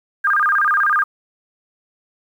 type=tone with vibrato; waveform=sine; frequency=1396.9 Hz; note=F6; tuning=in tune; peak=-13 dBFS; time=0.24-1.04 s; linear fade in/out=10 ms; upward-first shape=square; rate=16 Hz; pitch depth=240 cents each way; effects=8-bit